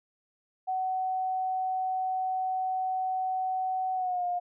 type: tone with pitch glide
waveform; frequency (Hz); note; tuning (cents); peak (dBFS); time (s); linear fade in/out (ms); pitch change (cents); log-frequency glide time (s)
sine; 750 to 710.8; F#5 to F5; +23 to +30; -27; 0.67-4.4; 20; -93; 3.94-4.25
effects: none